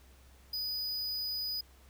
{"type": "tone", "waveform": "square", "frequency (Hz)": 4965, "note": "D#8", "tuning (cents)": -5, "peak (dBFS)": -34, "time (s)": [0.53, 1.61], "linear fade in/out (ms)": 5, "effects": ["added 65 Hz sine -57 dBFS peak until 1.89 s", "pink hiss -63 dBFS RMS until 1.89 s"]}